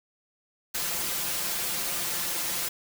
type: noise with comb filter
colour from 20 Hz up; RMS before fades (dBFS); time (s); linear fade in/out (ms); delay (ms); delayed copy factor
white; -30; 0.74-2.69; 10; 5.8; +0.8
effects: none